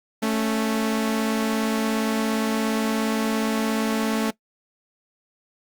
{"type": "tone pair together", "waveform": "sawtooth", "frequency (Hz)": [220, 277.2], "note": ["A3", "C#4"], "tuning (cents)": [0, 0], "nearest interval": "major third", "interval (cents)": 400, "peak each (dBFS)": [-18, -24], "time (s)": [0.22, 4.31], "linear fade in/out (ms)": 10, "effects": ["noise-tail reverb RT60 0.1 s tail -20 dB re dry", "Opus 48 kbps"]}